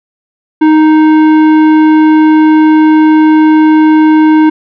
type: tone with tanh clipping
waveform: sine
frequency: 311.1 Hz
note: D#4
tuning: in tune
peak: -4 dBFS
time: 0.61-4.5 s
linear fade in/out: 10 ms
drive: 13 dB
effects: none